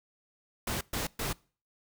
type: noise bursts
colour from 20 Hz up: pink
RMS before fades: -33 dBFS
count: 3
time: 0.67-1.33 s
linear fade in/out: 5 ms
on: 140 ms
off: 120 ms
effects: noise-tail reverb RT60 0.4 s tail -24 dB re dry